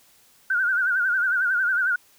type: tone with vibrato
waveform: sine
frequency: 1483 Hz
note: F#6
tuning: 4 cents sharp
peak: -19 dBFS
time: 0.5-1.96 s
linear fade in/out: 5 ms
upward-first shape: sine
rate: 11 Hz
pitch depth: 95 cents each way
effects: white hiss -57 dBFS RMS until 2.18 s

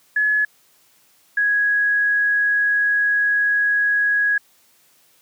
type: tone pair in turn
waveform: sine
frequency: 1700 / 1663.1 Hz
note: G#6 / G#6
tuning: +40 / +2 cents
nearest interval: unison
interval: 38 cents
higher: first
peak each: -15 dBFS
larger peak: neither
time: 0.16-0.45 / 1.37-4.38 s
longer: second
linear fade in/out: 5 ms
effects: white hiss -57 dBFS RMS until 5.21 s + high-pass 100 Hz 12 dB/octave

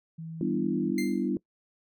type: tone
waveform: sine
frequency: 162.5 Hz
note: E3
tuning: 24 cents flat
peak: -36 dBFS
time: 0.18-0.92 s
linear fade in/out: 10 ms
type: chord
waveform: sine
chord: E minor seventh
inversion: first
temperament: equal with one note detuned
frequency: 196 / 246.9 / 293.7 / 336.6 Hz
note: G3 / B3 / D4 / E4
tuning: 0 / 0 / 0 / +36 cents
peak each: -31 dBFS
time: 0.41-1.37 s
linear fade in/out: 2 ms
type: tone with exponential decay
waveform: sawtooth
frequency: 2093 Hz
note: C7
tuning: in tune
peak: -28 dBFS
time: 0.98-1.29 s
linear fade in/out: 2 ms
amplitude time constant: 67 ms
effects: noise-tail reverb RT60 0.1 s tail -22 dB re dry

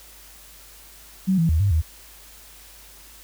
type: tone with pitch steps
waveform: sine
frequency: 189.2 / 165 / 79.3 / 99.8 / 79.3 Hz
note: F#3 / E3 / D#2 / G2 / D#2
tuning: +39 / +2 / +33 / +32 / +33 cents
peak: -16 dBFS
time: 1.27-1.82 s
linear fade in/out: 20 ms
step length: 110 ms
effects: added 50 Hz sine -51 dBFS peak until 3.23 s + white hiss -47 dBFS RMS until 3.23 s

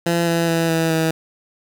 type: tone with pitch steps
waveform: 15% pulse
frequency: 170 / 167.76 / 165.54 / 163.36 / 161.2 Hz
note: F3 / E3 / E3 / E3 / E3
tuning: -46 / +31 / +8 / -15 / -38 cents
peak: -10 dBFS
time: 0.06-1.11 s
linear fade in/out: 5 ms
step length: 210 ms
effects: 8-bit

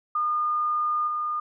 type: tone with level steps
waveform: sine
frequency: 1217 Hz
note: D#6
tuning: 39 cents flat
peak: -22 / -25 dBFS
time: 0.15-1.4 s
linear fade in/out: 5 ms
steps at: 1.07 s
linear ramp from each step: 10 ms
effects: none

